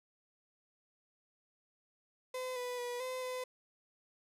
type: tone with pitch steps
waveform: 35% pulse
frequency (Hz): 510 / 494.5 / 487 / 512 / 507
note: C5 / B4 / B4 / C5 / B4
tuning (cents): -44 / +2 / -24 / -38 / +45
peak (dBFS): -36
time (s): 2.34-3.44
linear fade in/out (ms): 5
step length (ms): 220
effects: resampled to 32000 Hz